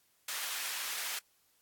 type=high-pass noise; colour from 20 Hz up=pink; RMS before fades=-38 dBFS; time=0.28-1.19 s; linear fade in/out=5 ms; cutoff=1500 Hz; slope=12 dB/octave; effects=white hiss -71 dBFS RMS until 1.61 s + AAC 64 kbps